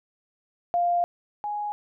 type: tone pair in turn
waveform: sine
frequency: 698.5 / 831.6 Hz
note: F5 / G#5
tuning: 0 / +2 cents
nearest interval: minor third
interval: 302 cents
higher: second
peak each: -20 / -27 dBFS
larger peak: first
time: 0.74-1.04 / 1.44-1.72 s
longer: first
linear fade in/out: 0 ms
effects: none